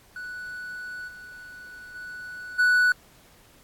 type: tone with level steps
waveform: triangle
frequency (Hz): 1480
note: F#6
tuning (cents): 0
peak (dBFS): -32 / -39 / -34 / -15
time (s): 0.16-2.92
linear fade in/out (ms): 2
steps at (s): 1.07 / 1.94 / 2.58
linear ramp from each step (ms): 20
effects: pink hiss -56 dBFS RMS until 3.63 s + AAC 64 kbps